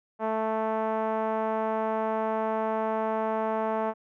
5% pulse tone with low-pass filter, 220 Hz, A3, in tune, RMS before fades -28 dBFS, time 0.19-3.94 s, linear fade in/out 50 ms, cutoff 800 Hz, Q 1.7, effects none

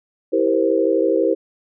sine chord, C dominant seventh, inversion first, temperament just, 327 / 392.4 / 470.9 / 523.3 Hz, E4 / G4 / Bb4 / C5, -14 / +2 / +18 / 0 cents, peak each -20 dBFS, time 0.32-1.35 s, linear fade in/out 20 ms, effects none

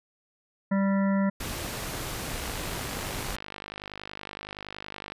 harmonic tone, 196 Hz, G3, in tune, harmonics 1 / 3 / 5 / 7 / 9 / 10, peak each -22 / -32 / -36 / -39 / -41 / -42 dBFS, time 0.71-1.3 s, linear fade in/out 10 ms
pink noise, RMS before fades -34 dBFS, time 1.4-3.36 s, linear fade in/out 5 ms
click train, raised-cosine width 0.3 ms, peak -21 dBFS, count 144, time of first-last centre 2.3-5.121 s, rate 50.7 Hz
effects resampled to 32000 Hz

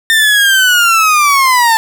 30% pulse linear sweep, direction down, 1810 to 880 Hz, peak -4 dBFS, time 0.1-1.77 s, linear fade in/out 0 ms, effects none

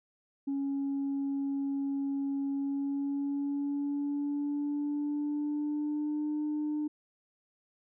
sine tone with pitch glide, 277.2 to 300.5 Hz, C#4 to D4, 0 to +40 cents, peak -28 dBFS, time 0.47-6.88 s, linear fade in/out 10 ms, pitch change +140 cents, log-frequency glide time 2.5-6.32 s, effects tanh soft clip ceiling -27 dBFS

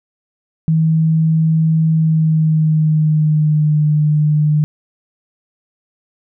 sine tone with pitch glide, 160 to 151.02 Hz, D#3 to D3, +49 to +49 cents, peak -10 dBFS, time 0.68-4.64 s, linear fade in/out 0 ms, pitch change -100 cents, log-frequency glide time 1.92-3.82 s, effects none

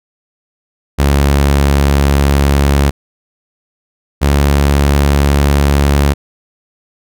sawtooth tone pair in turn, 70.3 / 70.95 Hz, C#2 / C#2, +25 / +41 cents, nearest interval unison, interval 16 cents, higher second, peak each -4 dBFS, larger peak neither, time 0.98-2.91 / 4.21-6.14 s, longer neither, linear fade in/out 20 ms, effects none

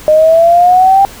sine exponential sweep, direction up, 610 to 794 Hz, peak -3 dBFS, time 0.08-1.05 s, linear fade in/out 0 ms, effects pink hiss -32 dBFS RMS until 1.2 s

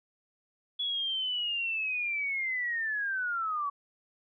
sine linear sweep, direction down, 3400 to 1116 Hz, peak -29 dBFS, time 0.79-3.7 s, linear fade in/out 10 ms, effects none

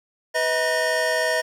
square tone cluster, 497.7 / 637 / 960 / 1828 Hz, B4 / D#5 / B5 / A#6, +13 / +41 / -49 / -34 cents, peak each -28 / -24 / -31 / -25 dBFS, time 0.34-1.42 s, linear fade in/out 20 ms, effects low-pass 10000 Hz 12 dB/octave + 9-bit

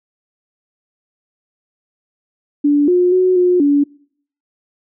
sine tone with pitch steps, 290.1 / 358.2 / 368.7 / 359.1 / 286.5 Hz, D4 / F4 / F#4 / F4 / D4, -21 / +44 / -6 / +48 / -43 cents, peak -9 dBFS, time 2.64-3.84 s, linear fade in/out 10 ms, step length 240 ms, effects noise-tail reverb RT60 0.6 s tail -25 dB re dry

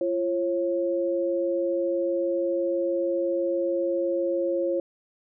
sine tone pair together, 343.2 / 543 Hz, F4 / C#5, -30 / -36 cents, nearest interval minor sixth, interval 794 cents, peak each -26 / -25 dBFS, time 0.01-4.8 s, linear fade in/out 2 ms, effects none

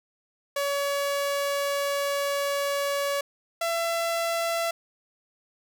sawtooth tone pair in turn, 565 / 671.9 Hz, C#5 / E5, +33 / +33 cents, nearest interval minor third, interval 300 cents, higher second, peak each -21 dBFS, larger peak neither, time 0.56-3.21 / 3.61-4.71 s, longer first, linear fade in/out 5 ms, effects none

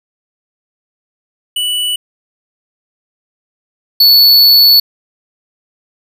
square tone pair in turn, 2960 / 4435 Hz, F#7 / C#8, 0 / 0 cents, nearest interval perfect fifth, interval 700 cents, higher second, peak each -14 / -4 dBFS, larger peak second, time 1.56-1.96 / 4-4.8 s, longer second, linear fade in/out 5 ms, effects none

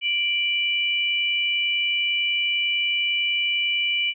sine tone pair together, 2349 / 2960 Hz, D7 / F#7, 0 / 0 cents, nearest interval major third, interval 400 cents, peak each -23 dBFS, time 0.01-4.14 s, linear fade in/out 50 ms, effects none

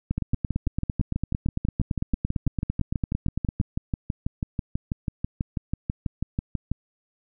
two click trains, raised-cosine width 5 ms, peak -12 / -13 dBFS, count 32 / 41, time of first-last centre 0.11-3.601 / 0.18-6.716 s, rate 8.88 / 6.12 Hz, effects none

